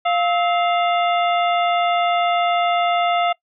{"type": "harmonic tone with a mistuned harmonic", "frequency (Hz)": 698.5, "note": "F5", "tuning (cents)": 0, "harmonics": [1, 2, 3, 4, 5], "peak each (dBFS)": [-17, -23, -27, -29, -31], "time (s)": [0.05, 3.33], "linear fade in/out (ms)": 10, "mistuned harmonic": 2, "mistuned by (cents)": -130, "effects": ["noise-tail reverb RT60 0.1 s tail -22 dB re dry"]}